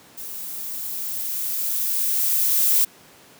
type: noise with level ramp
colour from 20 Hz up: violet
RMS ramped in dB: -34 to -17 dBFS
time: 0.17-2.85 s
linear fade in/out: 10 ms
effects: pink hiss -49 dBFS RMS until 3.39 s + high-pass 150 Hz 12 dB/octave